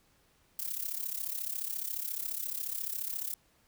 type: noise with amplitude modulation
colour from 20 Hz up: violet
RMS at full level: -33 dBFS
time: 0.59-3.34 s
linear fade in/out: 2 ms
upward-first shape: sine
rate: 34.3 Hz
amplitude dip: 80%
effects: pink hiss -68 dBFS RMS until 3.67 s